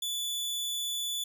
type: tone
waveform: sawtooth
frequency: 3466 Hz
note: A7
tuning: 27 cents flat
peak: -28 dBFS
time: 0.02-1.24 s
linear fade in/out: 5 ms
effects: none